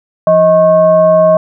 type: tone with frequency modulation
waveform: sine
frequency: 630 Hz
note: D#5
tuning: 21 cents sharp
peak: -4 dBFS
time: 0.27-1.37 s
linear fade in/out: 2 ms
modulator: 457 Hz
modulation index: 0.5
effects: none